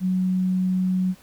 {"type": "tone", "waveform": "sine", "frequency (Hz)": 185, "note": "F#3", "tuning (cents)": 0, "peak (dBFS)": -19, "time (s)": [0, 1.15], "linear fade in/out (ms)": 50, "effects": ["pink hiss -52 dBFS RMS until 1.22 s"]}